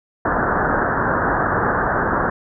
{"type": "low-pass noise", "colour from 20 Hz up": "white", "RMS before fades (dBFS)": -19, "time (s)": [0.25, 2.3], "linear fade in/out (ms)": 5, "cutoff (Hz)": 1700, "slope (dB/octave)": 96, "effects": []}